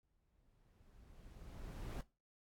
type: noise with exponential growth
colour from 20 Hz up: brown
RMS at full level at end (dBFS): -42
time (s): 0.03-2.01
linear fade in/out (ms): 1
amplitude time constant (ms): 430
effects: noise-tail reverb RT60 0.3 s tail -19 dB re dry + AAC 64 kbps